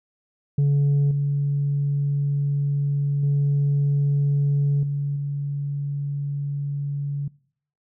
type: tone with level steps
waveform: sine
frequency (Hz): 142.3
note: C#3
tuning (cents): +46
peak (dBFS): -13 / -18 / -15 / -21 / -23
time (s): 0.58-7.28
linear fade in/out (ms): 5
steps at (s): 1.11 / 3.23 / 4.83 / 5.16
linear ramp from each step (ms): 2
effects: noise-tail reverb RT60 0.6 s tail -24 dB re dry + tanh soft clip ceiling -15 dBFS